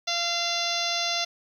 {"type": "harmonic tone with a mistuned harmonic", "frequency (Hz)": 688, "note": "F5", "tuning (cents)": -26, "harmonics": [1, 2, 3, 4, 5, 6, 7, 8, 9], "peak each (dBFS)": [-32, -36, -35, -34, -31, -33, -33, -35, -35], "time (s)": [0.07, 1.25], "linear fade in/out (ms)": 10, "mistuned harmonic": 5, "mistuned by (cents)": 22, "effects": ["9-bit"]}